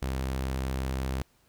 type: tone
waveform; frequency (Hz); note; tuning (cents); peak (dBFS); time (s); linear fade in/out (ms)
sawtooth; 65.7; C2; +8; -25; 0.02-1.22; 0
effects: pink hiss -66 dBFS RMS until 1.48 s